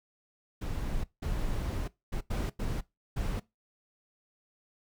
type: noise bursts at uneven times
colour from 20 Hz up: brown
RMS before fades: -32 dBFS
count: 6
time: 0.61-1.04 / 1.22-1.88 / 2.12-2.21 / 2.3-2.5 / 2.59-2.81 / 3.16-3.4 s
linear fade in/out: 10 ms
effects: noise-tail reverb RT60 0.2 s tail -20 dB re dry